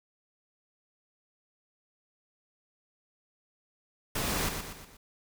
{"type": "noise with echo", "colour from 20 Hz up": "pink", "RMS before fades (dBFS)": -31, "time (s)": [4.15, 4.49], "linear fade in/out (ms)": 5, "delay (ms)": 120, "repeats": 4, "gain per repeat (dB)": -6, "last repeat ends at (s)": 4.97, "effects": []}